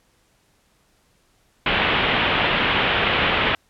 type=low-pass noise; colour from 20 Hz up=white; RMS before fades=-20 dBFS; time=1.66-3.55 s; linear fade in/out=2 ms; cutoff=3300 Hz; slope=48 dB/octave; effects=pink hiss -62 dBFS RMS until 3.69 s + low-pass 12000 Hz 12 dB/octave